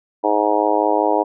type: harmonic tone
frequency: 105.1 Hz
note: G#2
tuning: 21 cents sharp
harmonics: 3 / 4 / 5 / 6 / 7 / 8 / 9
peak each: -22 / -22 / -22 / -22 / -22 / -22 / -22 dBFS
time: 0.23-1.24 s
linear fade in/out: 20 ms
effects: none